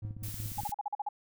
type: tone with tremolo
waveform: triangle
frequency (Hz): 105.6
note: G#2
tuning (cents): +29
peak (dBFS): -33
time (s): 0.02-0.62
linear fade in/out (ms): 5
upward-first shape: triangle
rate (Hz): 5.3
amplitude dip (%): 90
type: click train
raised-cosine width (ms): 5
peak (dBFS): -31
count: 12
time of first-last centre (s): 0.05-0.693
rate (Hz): 17.1
type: noise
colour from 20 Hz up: blue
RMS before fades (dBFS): -43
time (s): 0.23-0.72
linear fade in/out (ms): 5
type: tone bursts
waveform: sine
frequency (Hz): 827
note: G#5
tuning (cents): -8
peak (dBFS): -30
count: 8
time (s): 0.58-1.089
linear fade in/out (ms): 5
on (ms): 26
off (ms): 43
effects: none